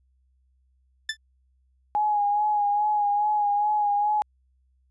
20% pulse tone with exponential decay, 1760 Hz, A6, in tune, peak -17 dBFS, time 1.09-1.17 s, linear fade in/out 5 ms, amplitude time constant 17 ms
sine tone with vibrato, 830.6 Hz, G#5, in tune, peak -20 dBFS, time 1.95-4.22 s, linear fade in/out 0 ms, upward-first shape sine, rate 2.4 Hz, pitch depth 33 cents each way
effects added 64 Hz sine -62 dBFS peak until 4.9 s + resampled to 24000 Hz

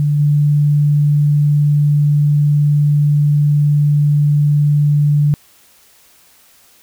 sine tone with level steps, 146.83 Hz, D3, in tune, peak -11 / -9 dBFS, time 0-5.34 s, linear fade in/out 0 ms, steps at 0.19 s, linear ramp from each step 10 ms, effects white hiss -49 dBFS RMS until 6.82 s

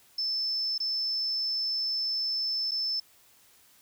sine tone with dropouts, 5274 Hz, E8, in tune, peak -27 dBFS, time 0.18-3 s, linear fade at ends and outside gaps 5 ms, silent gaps 0.78-0.801 / 2.711-2.716 s, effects white hiss -60 dBFS RMS until 3.81 s

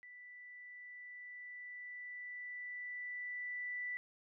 sine tone with level ramp, 1975.5 Hz, B6, in tune, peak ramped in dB -52 to -38 dBFS, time 0.03-3.97 s, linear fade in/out 0 ms, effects none

